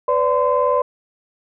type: tone cluster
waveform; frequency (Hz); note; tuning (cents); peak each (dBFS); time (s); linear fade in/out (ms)
sine; 500 / 580 / 1026; B4 / D5 / C6; +21 / -22 / -34; -18; 0.08-0.82; 5
effects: tanh soft clip ceiling -6 dBFS